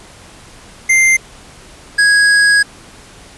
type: tone pair in turn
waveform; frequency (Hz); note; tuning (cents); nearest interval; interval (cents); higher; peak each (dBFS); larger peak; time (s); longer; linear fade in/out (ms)
square; 2093 / 1655.9; C7 / G#6; 0 / -6; major third; 406; first; -8; neither; 0.89-1.17 / 1.98-2.63; second; 10
effects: pink hiss -39 dBFS RMS until 3.37 s + resampled to 24000 Hz